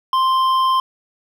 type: tone with hard clipping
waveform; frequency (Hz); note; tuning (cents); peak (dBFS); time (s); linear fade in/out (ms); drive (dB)
sine; 1046.5; C6; 0; -15; 0.13-0.8; 2; 7
effects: none